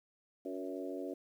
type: harmonic tone with a mistuned harmonic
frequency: 94 Hz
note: F#2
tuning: 28 cents sharp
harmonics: 3 / 4 / 5 / 6 / 7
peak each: -42 / -43 / -46 / -46 / -48 dBFS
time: 0.45-1.14 s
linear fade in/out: 5 ms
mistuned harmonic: 4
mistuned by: -43 cents
effects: 11-bit